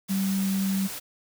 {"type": "tone in noise", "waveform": "sine", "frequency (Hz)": 193.5, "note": "G3", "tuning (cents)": -22, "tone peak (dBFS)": -23, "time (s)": [0.09, 0.88], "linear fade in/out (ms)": 20, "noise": "white", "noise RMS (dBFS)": -36, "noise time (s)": [0.08, 1], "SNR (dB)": 10, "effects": []}